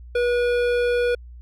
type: tone with hard clipping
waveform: sine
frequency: 484.7 Hz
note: B4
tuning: 32 cents flat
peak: -20 dBFS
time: 0.15-1.15 s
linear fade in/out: 5 ms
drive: 13 dB
effects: added 60 Hz sine -38 dBFS peak until 1.41 s